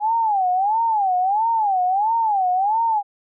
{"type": "tone with vibrato", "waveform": "sine", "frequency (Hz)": 817, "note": "G#5", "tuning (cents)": -29, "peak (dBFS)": -16, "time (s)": [0, 3.03], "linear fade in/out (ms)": 50, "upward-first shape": "sine", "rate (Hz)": 1.5, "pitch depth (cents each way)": 210, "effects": []}